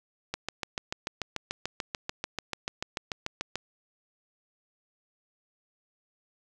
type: click train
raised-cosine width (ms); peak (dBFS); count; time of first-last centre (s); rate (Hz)
0.2; -14; 23; 0.34-3.556; 6.84
effects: none